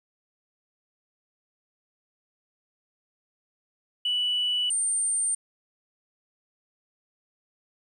sine tone pair in turn, 2960 / 8889 Hz, F#7 / C#9, 0 / +4 cents, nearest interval octave + perfect fifth, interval 1904 cents, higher second, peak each -22 dBFS, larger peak neither, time 4.05-4.7 / 4.7-5.35 s, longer neither, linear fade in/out 5 ms, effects tanh soft clip ceiling -19 dBFS + 10-bit

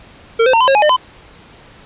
square tone with pitch steps, 456.7 / 516 / 911 / 1017 / 542 / 839 / 604 / 1016 Hz, A#4 / C5 / A#5 / C6 / C#5 / G#5 / D5 / B5, -36 / -24 / -40 / -50 / -39 / +17 / +48 / +49 cents, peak -9 dBFS, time 0.39-0.966 s, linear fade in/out 10 ms, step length 72 ms, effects pink hiss -42 dBFS RMS until 1.85 s + resampled to 8000 Hz

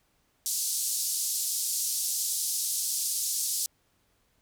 white band-pass noise, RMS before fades -30 dBFS, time 0.46-3.66 s, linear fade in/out 0 ms, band 4700 to 12000 Hz, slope 24 dB/octave, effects pink hiss -70 dBFS RMS until 4.41 s

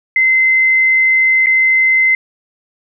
sine tone with dropouts, 2063 Hz, C7, 25 cents flat, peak -8 dBFS, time 0.16-2.15 s, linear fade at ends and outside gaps 2 ms, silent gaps 1.461-1.468 s, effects none

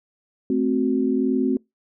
sine chord, F# diminished, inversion first, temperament equal, 220 / 261.6 / 370 Hz, A3 / C4 / F#4, 0 / 0 / 0 cents, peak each -25 / -20 / -24 dBFS, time 0.5-1.57 s, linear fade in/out 2 ms, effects noise-tail reverb RT60 0.2 s tail -26 dB re dry

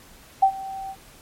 sine tone with ADSR envelope, 774 Hz, G5, 22 cents flat, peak -10 dBFS, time 0.42-0.96 s, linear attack 11 ms, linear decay 78 ms, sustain -20 dB, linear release 55 ms, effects pink hiss -49 dBFS RMS until 1.21 s + MP3 64 kbps

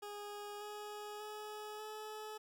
20% pulse tone with pitch steps, 412.6 / 418.1 / 423.7 / 429.4 Hz, G#4 / G#4 / G#4 / A4, -11 / +12 / +35 / -42 cents, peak -40 dBFS, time 0.02-2.38 s, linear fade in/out 10 ms, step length 590 ms, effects 12-bit

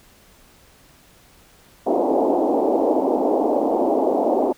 pink band-pass noise, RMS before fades -19 dBFS, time 1.86-4.53 s, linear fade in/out 10 ms, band 260 to 840 Hz, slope 48 dB/octave, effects pink hiss -52 dBFS RMS until 4.57 s

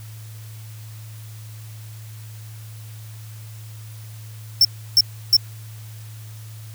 square tone bursts, 5390 Hz, E8, 38 cents sharp, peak -10 dBFS, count 3, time 4.61-5.367 s, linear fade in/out 2 ms, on 39 ms, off 320 ms, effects added 109 Hz sine -35 dBFS peak until 6.74 s + white hiss -47 dBFS RMS until 6.74 s

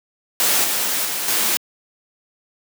white noise with level steps, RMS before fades -17 / -21 / -24 / -19 dBFS, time 0.4-1.57 s, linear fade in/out 0 ms, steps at 0.64 / 1.05 / 1.28 s, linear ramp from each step 2 ms, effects high-pass 200 Hz 12 dB/octave

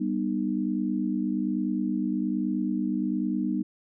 sine chord, G augmented, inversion none, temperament just, 196 / 245 / 306.2 Hz, G3 / B3 / D#4, 0 / -14 / -28 cents, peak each -29 dBFS, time 0-3.63 s, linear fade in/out 10 ms, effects none

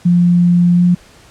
sine tone with pitch glide, 175.1 to 177.13 Hz, F3 to F3, +5 to +25 cents, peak -7 dBFS, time 0.05-0.95 s, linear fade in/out 10 ms, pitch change +20 cents, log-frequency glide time 0.75-0.83 s, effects pink hiss -44 dBFS RMS until 1.3 s + low-pass 9000 Hz 12 dB/octave

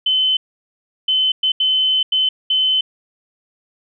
sine tone bursts at uneven times, 3050 Hz, G7, 48 cents flat, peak -13 dBFS, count 6, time 0.06-0.37 / 1.08-1.32 / 1.43-1.52 / 1.6-2.03 / 2.12-2.29 / 2.5-2.81 s, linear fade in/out 5 ms, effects none

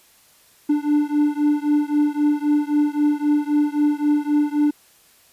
triangle beating tone pair, 293.7 / 297.5 Hz, D4 / D4, 0 / +22 cents, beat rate 3.8 Hz, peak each -17 / -18 dBFS, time 0.69-4.71 s, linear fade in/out 10 ms, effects white hiss -54 dBFS RMS until 5.32 s + resampled to 32000 Hz

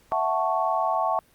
sine chord, F# minor seventh, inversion third, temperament equal, 659.3 / 740 / 880 / 1108.7 Hz, E5 / F#5 / A5 / C#6, 0 / 0 / 0 / 0 cents, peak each -27 dBFS, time 0.12-1.19 s, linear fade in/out 0 ms, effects pink hiss -60 dBFS RMS until 1.34 s + Opus 48 kbps

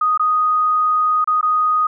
sine tone with dropouts, 1244.5 Hz, D#6, in tune, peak -13 dBFS, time 0.01-1.87 s, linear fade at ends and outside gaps 5 ms, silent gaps 0.176-0.195 / 1.244-1.274 / 1.412-1.428 s, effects none

